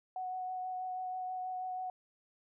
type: tone with vibrato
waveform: sine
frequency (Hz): 740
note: F#5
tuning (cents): 0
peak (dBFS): -36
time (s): 0.16-1.9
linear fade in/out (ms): 2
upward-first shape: sine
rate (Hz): 6.2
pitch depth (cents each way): 12
effects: none